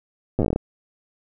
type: slowing click train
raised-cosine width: 2 ms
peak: -8 dBFS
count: 11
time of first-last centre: 0.39-0.561 s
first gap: 8 ms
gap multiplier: 1.16
effects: none